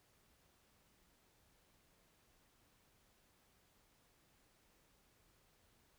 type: silence
effects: pink hiss -73 dBFS RMS until 5.98 s